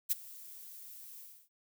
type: noise with ADSR envelope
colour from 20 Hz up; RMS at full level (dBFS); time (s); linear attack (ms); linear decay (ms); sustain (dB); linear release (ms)
violet; -27; 0.09-1.49; 27; 18; -23; 300
effects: noise-tail reverb RT60 0.1 s tail -23 dB re dry